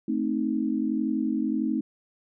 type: chord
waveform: sine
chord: A diminished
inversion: none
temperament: equal with one note detuned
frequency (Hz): 220 / 261.6 / 312.9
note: A3 / C4 / Eb4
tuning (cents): 0 / 0 / +10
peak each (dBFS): -28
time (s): 0.08-1.81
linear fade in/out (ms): 5
effects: none